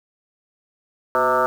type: tone with frequency modulation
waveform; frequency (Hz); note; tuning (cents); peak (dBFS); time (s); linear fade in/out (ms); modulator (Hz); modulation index
sine; 909; A#5; -44; -15; 1.15-1.46; 0; 134; 3.7
effects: 7-bit